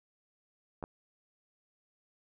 clicks, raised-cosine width 1 ms, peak -25 dBFS, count 2, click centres 0.827 / 0.839 s, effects none

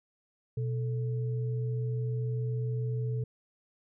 sine tone pair together, 123.47 / 437.5 Hz, B2 / A4, 0 / -10 cents, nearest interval octave + minor seventh, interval 2190 cents, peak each -29 / -40 dBFS, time 0.57-3.24 s, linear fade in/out 5 ms, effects none

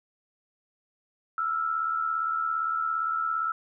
sine tone pair together, 1319.4 / 1396.9 Hz, E6 / F6, +1 / 0 cents, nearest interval minor second, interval 99 cents, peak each -26 / -33 dBFS, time 1.38-3.52 s, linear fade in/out 2 ms, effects none

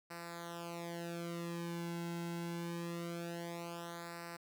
sawtooth tone with flanger, 170.5 Hz, F3, 41 cents flat, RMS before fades -43 dBFS, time 0.1-4.37 s, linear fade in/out 10 ms, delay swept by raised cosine 0.3 to 1.7 ms, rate 0.24 Hz, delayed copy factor -0.85, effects none

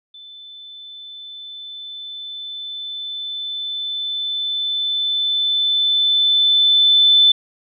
sine tone with level ramp, 3520 Hz, A7, in tune, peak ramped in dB -37 to -8 dBFS, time 0.14-7.32 s, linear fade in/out 5 ms, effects none

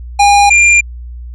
square tone pair in turn, 812 / 2392 Hz, G#5 / D7, -39 / +31 cents, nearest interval octave + perfect fifth, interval 1870 cents, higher second, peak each -5 dBFS, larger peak neither, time 0.19-0.5 / 0.5-0.81 s, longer neither, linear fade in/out 10 ms, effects added 60 Hz sine -24 dBFS peak until 1.34 s + resampled to 22050 Hz

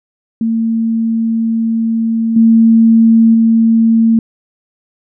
sine tone with level steps, 226.4 Hz, A3, 50 cents sharp, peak -11 / -4 / -6 dBFS, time 0.41-4.19 s, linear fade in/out 2 ms, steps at 2.36 / 3.34 s, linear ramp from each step 5 ms, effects none

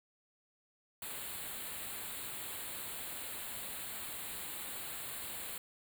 white band-stop noise, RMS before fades -43 dBFS, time 1.02-5.58 s, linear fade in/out 2 ms, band 4400 to 7300 Hz, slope 96 dB/octave, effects none

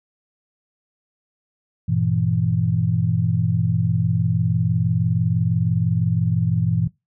sine chord, E diminished, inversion first, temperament just, 98.89 / 118.67 / 164.81 Hz, G2 / Bb2 / E3, +16 / +31 / 0 cents, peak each -23 / -21 / -21 dBFS, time 1.88-6.88 s, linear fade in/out 10 ms, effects noise-tail reverb RT60 0.2 s tail -20 dB re dry

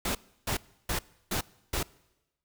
pink noise bursts, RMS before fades -30 dBFS, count 5, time 0.05-1.83 s, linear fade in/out 5 ms, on 100 ms, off 320 ms, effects noise-tail reverb RT60 1.0 s tail -23 dB re dry

